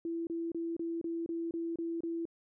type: tone bursts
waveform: sine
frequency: 333.7 Hz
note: E4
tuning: 21 cents sharp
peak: -33 dBFS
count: 9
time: 0.05-2.254 s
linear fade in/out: 2 ms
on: 220 ms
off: 28 ms
effects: none